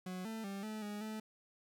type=tone with pitch steps; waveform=40% pulse; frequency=183.7 / 222.3 / 197.1 / 216.3 / 207.4 / 217.2 Hz; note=F#3 / A3 / G3 / A3 / G#3 / A3; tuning=-12 / +18 / +10 / -29 / -2 / -22 cents; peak=-40 dBFS; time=0.06-1.2 s; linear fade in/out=5 ms; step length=190 ms; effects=none